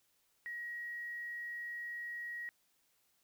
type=tone with quantisation; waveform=sine; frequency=1900 Hz; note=A#6; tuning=33 cents sharp; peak=-40 dBFS; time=0.46-2.49 s; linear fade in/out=0 ms; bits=11; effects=white hiss -75 dBFS RMS until 3.23 s